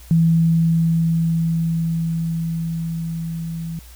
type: tone with level ramp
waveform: sine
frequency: 164.81 Hz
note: E3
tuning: in tune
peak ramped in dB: -11 to -25 dBFS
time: 0.11-3.79 s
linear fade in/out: 0 ms
effects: added 60 Hz sine -40 dBFS peak until 3.95 s + white hiss -47 dBFS RMS until 3.95 s